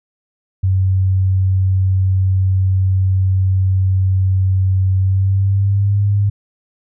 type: tone with pitch glide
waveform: sine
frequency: 94.6 to 101.39 Hz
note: F#2 to G#2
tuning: +39 to -41 cents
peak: -11 dBFS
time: 0.63-6.3 s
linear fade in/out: 10 ms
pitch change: +120 cents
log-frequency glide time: 4.97-6.01 s
effects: none